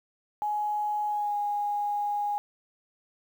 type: tone with pitch glide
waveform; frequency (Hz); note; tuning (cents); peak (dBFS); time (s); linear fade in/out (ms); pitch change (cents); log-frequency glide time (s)
sine; 838 to 824.1; G#5 to G#5; +15 to -14; -26; 0.42-2.38; 0; -29; 1.07-1.35
effects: 9-bit